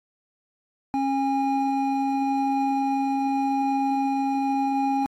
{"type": "tone pair together", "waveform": "triangle", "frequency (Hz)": [272.3, 816], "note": ["C#4", "G#5"], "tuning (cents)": [-31, -31], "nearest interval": "octave + perfect fifth", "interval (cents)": 1900, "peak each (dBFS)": -22, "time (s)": [0.94, 5.06], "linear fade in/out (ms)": 0, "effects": ["AAC 48 kbps"]}